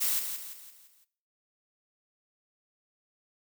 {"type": "noise with echo", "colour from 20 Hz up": "blue", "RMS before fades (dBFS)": -28, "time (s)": [0, 0.2], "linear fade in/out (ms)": 20, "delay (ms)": 170, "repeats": 5, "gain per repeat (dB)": -7, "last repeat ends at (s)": 1.05, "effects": ["noise-tail reverb RT60 0.5 s tail -17 dB re dry"]}